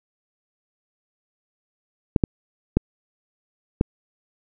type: clicks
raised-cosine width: 3 ms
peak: -3 dBFS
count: 4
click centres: 2.162 / 2.238 / 2.77 / 3.811 s
effects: none